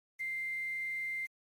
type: tone with quantisation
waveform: sine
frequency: 2093 Hz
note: C7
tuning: in tune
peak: -34 dBFS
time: 0.19-1.27 s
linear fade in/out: 20 ms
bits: 9
effects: MP3 64 kbps